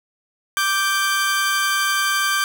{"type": "tone pair together", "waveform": "sawtooth", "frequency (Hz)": [1173.1, 1568], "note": ["D6", "G6"], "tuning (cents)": [-2, 0], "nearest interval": "perfect fourth", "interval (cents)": 502, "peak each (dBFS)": [-18, -16], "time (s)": [0.57, 2.44], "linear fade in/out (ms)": 0, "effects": []}